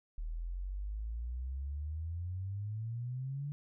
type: exponential sweep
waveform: sine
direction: up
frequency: 38.43 to 146.83 Hz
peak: -36 dBFS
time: 0.18-3.52 s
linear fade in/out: 0 ms
effects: none